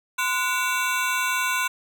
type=ring-modulated tone; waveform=25% pulse; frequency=1244.5 Hz; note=D#6; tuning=in tune; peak=-15 dBFS; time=0.18-1.68 s; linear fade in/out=10 ms; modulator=218 Hz; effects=none